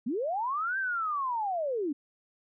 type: linear two-way sweep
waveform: sine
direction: up then down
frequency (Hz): 204.9 to 1597 to 267.8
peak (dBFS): -28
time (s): 0.06-1.93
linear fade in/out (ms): 10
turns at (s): 0.78
effects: none